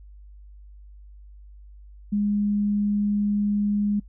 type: tone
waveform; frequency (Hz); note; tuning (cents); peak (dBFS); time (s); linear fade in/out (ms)
sine; 205.7; G#3; -16; -20; 2.12-4; 10
effects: noise-tail reverb RT60 0.1 s tail -24 dB re dry + added 50 Hz sine -43 dBFS peak until 4.08 s